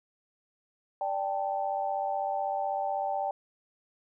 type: chord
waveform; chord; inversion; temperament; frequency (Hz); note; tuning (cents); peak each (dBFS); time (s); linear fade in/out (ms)
sine; D suspended fourth; none; equal; 587.3 / 784 / 880; D5 / G5 / A5; 0 / 0 / 0; -34 / -30 / -36; 1.01-3.31; 2
effects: none